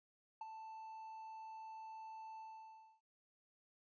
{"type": "tone with ADSR envelope", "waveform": "triangle", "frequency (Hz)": 883, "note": "A5", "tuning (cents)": 6, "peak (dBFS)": -39, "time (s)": [0.41, 3.01], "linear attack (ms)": 4, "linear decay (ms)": 23, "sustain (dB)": -8, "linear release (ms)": 630, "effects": ["tanh soft clip ceiling -36 dBFS", "resampled to 16000 Hz"]}